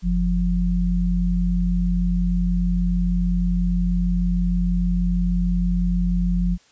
sine tone pair together, 46.83 / 176.8 Hz, F#1 / F3, +22 / +22 cents, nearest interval octave + major seventh, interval 2300 cents, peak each -20 dBFS, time 0.02-6.58 s, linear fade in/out 50 ms, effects white hiss -56 dBFS RMS until 6.71 s + resampled to 16000 Hz

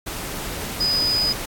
sine tone in noise, 4978 Hz, D#8, in tune, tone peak -18 dBFS, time 0.8-1.33 s, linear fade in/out 10 ms, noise pink, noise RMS -30 dBFS, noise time 0.06-1.46 s, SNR +9 dB, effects AAC 64 kbps

